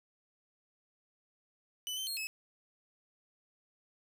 sawtooth tone with pitch steps, 2993 / 3095 / 4250 / 2586 Hz, F#7 / G7 / C8 / E7, +19 / -23 / +26 / -34 cents, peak -33 dBFS, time 1.87-2.27 s, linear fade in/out 0 ms, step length 100 ms, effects none

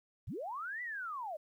sine linear two-way sweep, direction up then down, 58.27 to 2000 to 575 Hz, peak -38 dBFS, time 0.27-1.37 s, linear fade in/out 10 ms, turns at 0.82 s, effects 12-bit

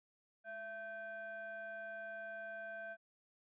triangle ring-modulated tone, 440 Hz, A4, in tune, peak -39 dBFS, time 0.44-2.97 s, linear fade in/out 50 ms, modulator 1110 Hz, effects resampled to 8000 Hz

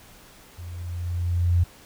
sine tone with level ramp, 87.31 Hz, F2, in tune, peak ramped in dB -35 to -15 dBFS, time 0.58-1.64 s, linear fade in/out 10 ms, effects pink hiss -50 dBFS RMS until 1.85 s

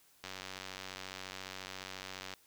click train, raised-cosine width 0.2 ms, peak -25 dBFS, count 199, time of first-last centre 0.24-2.337 s, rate 94.4 Hz, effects white hiss -66 dBFS RMS until 2.46 s

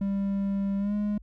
triangle tone with pitch glide, 197.6 to 207.5 Hz, G3 to G#3, +14 to -1 cents, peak -23 dBFS, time 0.01-1.18 s, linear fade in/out 5 ms, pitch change +85 cents, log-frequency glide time 0.78-0.94 s, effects added 50 Hz sine -46 dBFS peak until 1.22 s

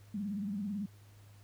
sine tone with vibrato, 201.9 Hz, G#3, 49 cents flat, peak -34 dBFS, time 0.14-0.86 s, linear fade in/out 5 ms, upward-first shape sine, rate 18 Hz, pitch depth 120 cents each way, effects added 102 Hz sine -55 dBFS peak until 1.43 s + pink hiss -65 dBFS RMS until 1.43 s

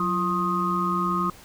sine tone cluster, 181.7 / 342.5 / 1068 / 1247 Hz, F#3 / F4 / C6 / D#6, -31 / -34 / +35 / +3 cents, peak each -27 / -31 / -28 / -25 dBFS, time 0-1.3 s, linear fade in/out 2 ms, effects pink hiss -48 dBFS RMS until 1.44 s

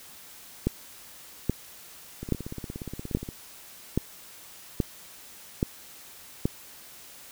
two click trains, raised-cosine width 3 ms, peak -22 / -10 dBFS, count 19 / 8, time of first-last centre 2.23-3.289 / 0.67-6.455 s, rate 17 / 1.21 Hz, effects white hiss -48 dBFS RMS until 7.31 s

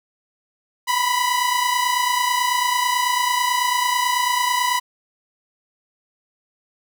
sawtooth tone pair together, 974 / 1003.1 Hz, B5 / B5, -24 / +27 cents, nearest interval minor second, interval 51 cents, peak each -17 / -17 dBFS, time 0.87-4.8 s, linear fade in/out 20 ms, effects none

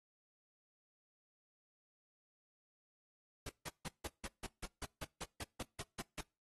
pink noise bursts, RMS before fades -44 dBFS, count 15, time 3.46-6.21 s, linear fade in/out 5 ms, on 34 ms, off 160 ms, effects noise-tail reverb RT60 0.3 s tail -25 dB re dry + AAC 32 kbps

